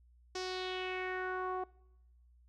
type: tone with low-pass filter sweep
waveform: sawtooth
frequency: 370 Hz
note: F#4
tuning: in tune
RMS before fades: -38 dBFS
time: 0.35-1.64 s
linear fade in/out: 5 ms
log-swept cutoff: 5700 to 910 Hz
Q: 3.3
effects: noise-tail reverb RT60 0.9 s tail -23 dB re dry + added 60 Hz sine -61 dBFS peak until 2.48 s